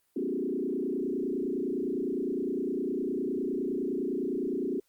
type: tone with frequency modulation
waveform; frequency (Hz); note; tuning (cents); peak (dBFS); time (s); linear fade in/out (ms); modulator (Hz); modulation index
sine; 320; D#4; +49; -28; 0.16-4.8; 5; 29.8; 2.9
effects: white hiss -72 dBFS RMS until 4.88 s + Opus 32 kbps